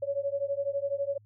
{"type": "beating tone pair", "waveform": "sine", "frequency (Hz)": [554.4, 566.4], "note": ["C#5", "C#5"], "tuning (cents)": [0, 37], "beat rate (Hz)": 12, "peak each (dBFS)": -31, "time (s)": [0.02, 1.18], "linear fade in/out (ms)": 10, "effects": ["added 105 Hz sine -56 dBFS peak until 1.25 s"]}